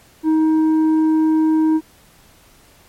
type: tone with tanh clipping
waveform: sine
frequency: 315.2 Hz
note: D#4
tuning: 23 cents sharp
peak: -13 dBFS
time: 0.23-1.81 s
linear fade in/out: 50 ms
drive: 5 dB
effects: pink hiss -50 dBFS RMS until 2.88 s + MP3 64 kbps